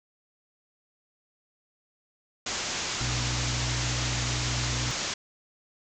white low-pass noise, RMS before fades -32 dBFS, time 2.46-5.14 s, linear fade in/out 5 ms, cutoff 7300 Hz, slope 96 dB/octave
harmonic tone, 61 Hz, B1, 21 cents flat, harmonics 1 / 2 / 4 / 5, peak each -34 / -30 / -44 / -44 dBFS, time 3.01-4.91 s, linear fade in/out 0 ms
effects none

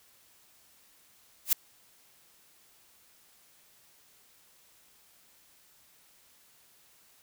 blue noise with exponential growth, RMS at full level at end -17 dBFS, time 1.45-1.53 s, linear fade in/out 5 ms, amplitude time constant 17 ms, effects white hiss -62 dBFS RMS until 7.22 s

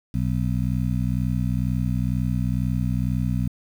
harmonic tone, 62.1 Hz, B1, 10 cents sharp, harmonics 1 / 2 / 3 / 4, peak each -27 / -24 / -26 / -30 dBFS, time 0.14-3.48 s, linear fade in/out 5 ms, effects 8-bit

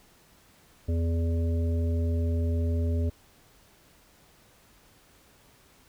harmonic tone, 83.4 Hz, E2, 21 cents sharp, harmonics 1 / 3 / 5 / 7, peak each -24 / -34 / -38 / -41 dBFS, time 0.88-3.1 s, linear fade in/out 10 ms, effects pink hiss -59 dBFS RMS until 5.88 s

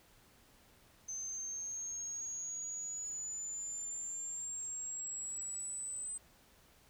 sine exponential sweep, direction up, 6210 to 8130 Hz, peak -39 dBFS, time 1.08-6.18 s, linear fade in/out 10 ms, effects pink hiss -65 dBFS RMS until 6.89 s

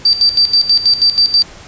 sine tone with tremolo, 4661 Hz, D8, 14 cents flat, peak -6 dBFS, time 0.05-1.43 s, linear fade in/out 5 ms, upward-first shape square, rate 6.2 Hz, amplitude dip 75%, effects pink hiss -36 dBFS RMS until 1.67 s + resampled to 16000 Hz

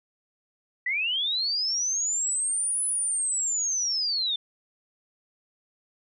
sine linear two-way sweep, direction up then down, 1921 to 10090 to 3507 Hz, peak -24 dBFS, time 0.86-4.36 s, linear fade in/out 5 ms, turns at 2.85 s, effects none

